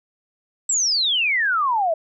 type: exponential sweep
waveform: sine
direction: down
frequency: 7902 to 622.3 Hz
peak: -17 dBFS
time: 0.69-1.94 s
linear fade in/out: 5 ms
effects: none